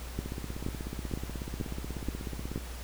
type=two click trains; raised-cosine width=3 ms; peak=-24 / -19 dBFS; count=39 / 6; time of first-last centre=0.26-2.577 / 0.19-2.56 s; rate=16.4 / 2.11 Hz; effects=added 60 Hz sine -39 dBFS peak until 2.83 s + pink hiss -46 dBFS RMS until 2.83 s